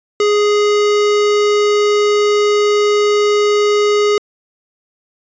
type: tone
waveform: square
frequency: 415.3 Hz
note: G#4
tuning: in tune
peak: -11 dBFS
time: 0.2-4.18 s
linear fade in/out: 2 ms
effects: resampled to 16000 Hz